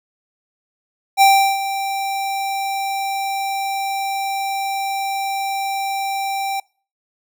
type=tone with ADSR envelope; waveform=square; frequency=784 Hz; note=G5; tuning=in tune; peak=-8 dBFS; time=1.17-6.6 s; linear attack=45 ms; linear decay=360 ms; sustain=-13 dB; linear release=4 ms; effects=noise-tail reverb RT60 0.4 s tail -25 dB re dry